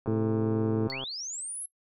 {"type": "click train", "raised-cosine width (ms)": 1, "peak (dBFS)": -26, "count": 131, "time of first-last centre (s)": [0.06, 1.037], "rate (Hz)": 133}
{"type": "harmonic tone", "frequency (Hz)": 110, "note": "A2", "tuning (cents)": 0, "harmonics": [1, 2, 3, 4], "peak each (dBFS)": [-30, -30, -30, -30], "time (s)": [0.07, 0.88], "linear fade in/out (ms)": 10}
{"type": "tone with exponential decay", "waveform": "sine", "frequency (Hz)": 4435, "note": "C#8", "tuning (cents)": 0, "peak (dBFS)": -30, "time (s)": [0.9, 1.02], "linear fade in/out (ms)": 0, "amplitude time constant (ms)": 26}
{"type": "linear sweep", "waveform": "sine", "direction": "up", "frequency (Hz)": [1925, 11175], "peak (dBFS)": -34, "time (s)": [0.92, 1.66], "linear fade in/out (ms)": 5}
{"effects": ["noise-tail reverb RT60 0.1 s tail -20 dB re dry"]}